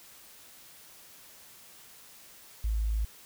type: tone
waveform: sine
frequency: 53.9 Hz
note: A1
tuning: 35 cents flat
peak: -26 dBFS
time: 2.64-3.05 s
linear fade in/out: 5 ms
effects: white hiss -53 dBFS RMS until 3.25 s